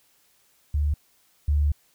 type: tone pair in turn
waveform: sine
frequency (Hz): 73.5 / 73.24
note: D2 / D2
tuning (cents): +2 / -4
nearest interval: unison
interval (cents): 6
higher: first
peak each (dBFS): -20 / -18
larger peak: second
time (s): 0.74-0.94 / 1.48-1.72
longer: second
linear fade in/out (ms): 5
effects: white hiss -63 dBFS RMS until 1.94 s